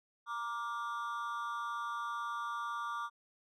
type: tone with amplitude modulation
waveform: triangle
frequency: 1174.7 Hz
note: D6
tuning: in tune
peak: -30 dBFS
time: 0.26-3.1 s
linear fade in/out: 50 ms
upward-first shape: sine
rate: 238 Hz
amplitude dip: 100%
effects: none